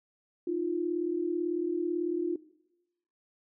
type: tone pair together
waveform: sine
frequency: 311.1 / 349.2 Hz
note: D#4 / F4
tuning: 0 / 0 cents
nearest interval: major second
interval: 200 cents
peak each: -34 / -29 dBFS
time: 0.47-2.36 s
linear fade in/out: 5 ms
effects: noise-tail reverb RT60 1.0 s tail -20 dB re dry